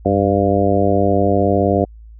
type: harmonic tone with a mistuned harmonic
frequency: 99.5 Hz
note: G2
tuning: 26 cents sharp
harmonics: 1 / 2 / 3 / 4 / 5 / 6 / 7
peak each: -20 / -20 / -20 / -20 / -20 / -20 / -20 dBFS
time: 0.05-1.85 s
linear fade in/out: 10 ms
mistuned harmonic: 1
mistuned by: -110 cents
effects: added 55 Hz sine -36 dBFS peak until 2.19 s